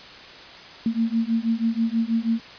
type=beating tone pair; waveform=sine; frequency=224.9 / 231.1 Hz; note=A3 / A#3; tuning=+38 / -15 cents; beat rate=6.2 Hz; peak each=-23 dBFS; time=0.86-2.4 s; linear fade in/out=2 ms; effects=white hiss -42 dBFS RMS until 2.58 s + resampled to 11025 Hz